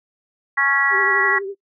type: harmonic tone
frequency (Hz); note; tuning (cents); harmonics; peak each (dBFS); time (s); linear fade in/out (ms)
277.2; C#4; 0; 3 / 4 / 5 / 6 / 7; -28 / -22 / -25 / -22 / -18; 0.57-1.39; 10
type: tone with vibrato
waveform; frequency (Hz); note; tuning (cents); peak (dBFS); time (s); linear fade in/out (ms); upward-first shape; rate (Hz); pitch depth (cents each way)
sine; 392.4; G4; +2; -25; 0.9-1.55; 50; triangle; 12; 60
effects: noise-tail reverb RT60 0.1 s tail -19 dB re dry